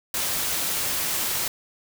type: noise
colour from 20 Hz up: white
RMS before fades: -26 dBFS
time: 0.14-1.48 s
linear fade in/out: 2 ms
effects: none